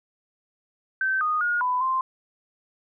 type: tone with pitch steps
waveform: sine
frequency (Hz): 1546 / 1236 / 1434 / 999 / 1045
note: G6 / D#6 / F6 / B5 / C6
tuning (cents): -24 / -12 / +45 / +20 / -2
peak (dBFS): -21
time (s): 1.01-2.01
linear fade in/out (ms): 2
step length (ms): 200
effects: none